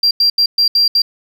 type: tone bursts at uneven times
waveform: sine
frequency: 4740 Hz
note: D8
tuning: 15 cents sharp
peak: -7 dBFS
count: 6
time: 0.03-0.11 / 0.2-0.3 / 0.38-0.46 / 0.58-0.68 / 0.75-0.88 / 0.95-1.02 s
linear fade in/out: 5 ms
effects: tanh soft clip ceiling -6 dBFS + 7-bit